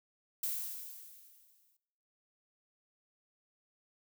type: noise with exponential decay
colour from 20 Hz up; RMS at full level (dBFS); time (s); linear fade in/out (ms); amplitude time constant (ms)
violet; -34; 0.43-1.77; 5; 290
effects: noise-tail reverb RT60 1.0 s tail -21 dB re dry